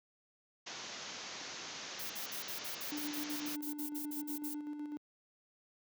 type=low-pass noise; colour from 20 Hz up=white; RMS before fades=-46 dBFS; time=0.66-3.56 s; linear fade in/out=10 ms; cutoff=6700 Hz; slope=96 dB/octave
type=noise bursts; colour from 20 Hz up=violet; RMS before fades=-43 dBFS; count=16; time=1.99-4.545 s; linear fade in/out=10 ms; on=110 ms; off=53 ms
type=tone with tremolo; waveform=triangle; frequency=296.4 Hz; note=D4; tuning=16 cents sharp; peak=-36 dBFS; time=2.92-4.97 s; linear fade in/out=0 ms; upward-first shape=square; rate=8 Hz; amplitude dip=40%
effects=high-pass 150 Hz 12 dB/octave